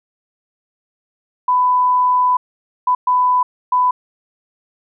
sine tone bursts at uneven times, 998 Hz, B5, 18 cents sharp, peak -11 dBFS, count 4, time 1.48-2.37 / 2.87-2.95 / 3.07-3.43 / 3.72-3.91 s, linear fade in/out 5 ms, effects none

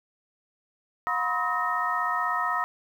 sine tone cluster, 717 / 977 / 1053 / 1274 / 1853 Hz, F5 / B5 / C6 / D#6 / A#6, +45 / -19 / +11 / +41 / -11 cents, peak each -33 / -31 / -33 / -27 / -32 dBFS, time 1.07-2.64 s, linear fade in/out 0 ms, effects 9-bit

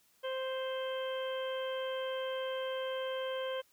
harmonic tone, 523.3 Hz, C5, in tune, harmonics 1 / 2 / 3 / 4 / 5 / 6, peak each -35 / -44 / -46 / -52 / -53 / -45 dBFS, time 0.23-3.62 s, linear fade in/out 20 ms, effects white hiss -69 dBFS RMS until 3.72 s

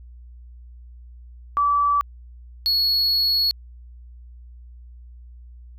sine / triangle tone pair in turn, 1154 / 4357 Hz, D6 / C#8, -31 / -31 cents, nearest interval octave + major seventh, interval 2300 cents, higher second, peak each -16 dBFS, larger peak neither, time 1.57-2.01 / 2.66-3.51 s, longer second, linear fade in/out 0 ms, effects added 60 Hz sine -40 dBFS peak until 5.78 s

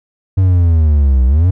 triangle linear two-way sweep, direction down then up, 96.3 to 61.74 to 96.3 Hz, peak -5 dBFS, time 0.37-1.51 s, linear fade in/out 10 ms, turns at 1.26 s, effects none

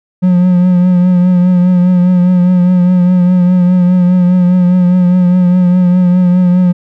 triangle tone with vibrato, 180 Hz, F#3, 47 cents flat, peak -3 dBFS, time 0.22-6.73 s, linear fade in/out 20 ms, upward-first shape triangle, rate 4.9 Hz, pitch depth 39 cents each way, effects none

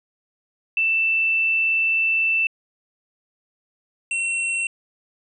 sine / square tone pair in turn, 2661 / 2717 Hz, E7 / F7, +16 / -48 cents, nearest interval unison, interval 36 cents, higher second, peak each -17 / -22 dBFS, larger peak first, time 0.77-2.47 / 4.11-4.67 s, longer first, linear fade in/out 2 ms, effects resampled to 24000 Hz

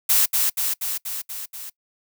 blue noise with echo, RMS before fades -17 dBFS, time 0.09-0.26 s, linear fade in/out 10 ms, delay 240 ms, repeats 6, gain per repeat -3 dB, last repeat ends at 1.7 s, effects noise-tail reverb RT60 0.1 s tail -23 dB re dry

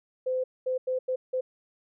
sine tone bursts at uneven times, 513 Hz, C5, 34 cents flat, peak -25 dBFS, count 5, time 0.26-0.44 / 0.66-0.78 / 0.87-0.99 / 1.08-1.16 / 1.33-1.41 s, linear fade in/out 10 ms, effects none

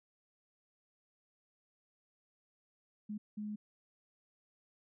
sine tone bursts at uneven times, 210.3 Hz, G#3, 22 cents sharp, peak -38 dBFS, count 2, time 3.09-3.18 / 3.37-3.56 s, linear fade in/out 10 ms, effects none

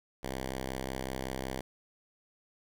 5% pulse tone, 65.41 Hz, C2, in tune, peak -24 dBFS, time 0.23-1.61 s, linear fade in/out 5 ms, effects none

